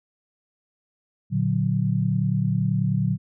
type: chord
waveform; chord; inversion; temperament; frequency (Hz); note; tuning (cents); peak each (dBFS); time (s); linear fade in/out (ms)
sine; Bb augmented; none; equal; 116.54 / 146.83 / 185; Bb2 / D3 / F#3; 0 / 0 / 0; -24; 1.3-3.18; 50
effects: none